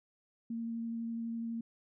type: tone with vibrato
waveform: sine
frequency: 230 Hz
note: A#3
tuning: 23 cents flat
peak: -35 dBFS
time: 0.5-1.61 s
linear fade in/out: 5 ms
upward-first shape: sine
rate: 12 Hz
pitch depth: 9 cents each way
effects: none